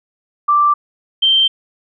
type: tone pair in turn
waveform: sine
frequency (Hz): 1174.7 / 3136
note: D6 / G7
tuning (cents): 0 / 0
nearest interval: octave + perfect fourth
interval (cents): 1700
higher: second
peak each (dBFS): -9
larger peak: neither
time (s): 0.48-0.74 / 1.22-1.48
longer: neither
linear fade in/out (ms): 10
effects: none